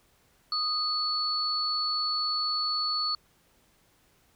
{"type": "tone pair together", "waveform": "sine", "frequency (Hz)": [1244.5, 4428], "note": ["D#6", "C#8"], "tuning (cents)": [0, -3], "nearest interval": "octave + minor seventh", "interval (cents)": 2197, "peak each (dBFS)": [-32, -27], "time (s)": [0.52, 3.15], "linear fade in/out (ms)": 2, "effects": ["pink hiss -65 dBFS RMS until 4.35 s"]}